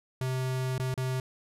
square tone with dropouts, 129.5 Hz, C3, 17 cents flat, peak -29 dBFS, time 0.21-1.2 s, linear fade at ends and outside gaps 2 ms, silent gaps 0.781-0.797 / 0.941-0.976 s, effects resampled to 32000 Hz

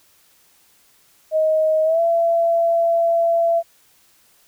sine tone with pitch glide, 628 to 673.1 Hz, D#5 to E5, +16 to +36 cents, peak -14 dBFS, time 1.31-3.63 s, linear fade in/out 50 ms, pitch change +120 cents, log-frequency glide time 1.84-2.01 s, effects white hiss -56 dBFS RMS until 4.47 s

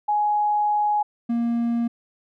sine / triangle tone pair in turn, 836 / 234.6 Hz, G#5 / A#3, +11 / +11 cents, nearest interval octave + minor seventh, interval 2200 cents, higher first, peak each -18 dBFS, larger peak neither, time 0.08-1.03 / 1.29-1.88 s, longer first, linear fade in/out 10 ms, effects none

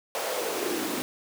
pink noise with high-pass filter sweep, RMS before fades -30 dBFS, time 0.15-1.02 s, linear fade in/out 0 ms, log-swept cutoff 600 to 260 Hz, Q 3.9, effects none

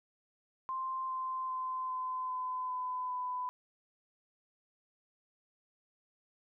sine tone with pitch steps, 1046.5 / 1038.7 / 1030.9 / 1023.2 / 1015.5 / 1007.9 / 1000.4 Hz, C6 / C6 / C6 / C6 / B5 / B5 / B5, 0 / -13 / -26 / -39 / +48 / +35 / +22 cents, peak -34 dBFS, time 0.69-3.49 s, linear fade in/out 0 ms, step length 400 ms, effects none

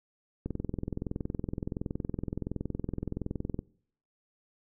click train, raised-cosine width 3 ms, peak -20 dBFS, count 68, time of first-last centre 0.46-3.591 s, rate 21.4 Hz, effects noise-tail reverb RT60 0.6 s tail -23 dB re dry

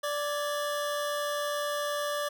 25% pulse tone pair together, 585.1 / 1664 Hz, D5 / G#6, -7 / +3 cents, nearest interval octave + tritone, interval 1810 cents, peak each -26 / -36 dBFS, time 0.03-2.29 s, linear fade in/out 10 ms, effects none

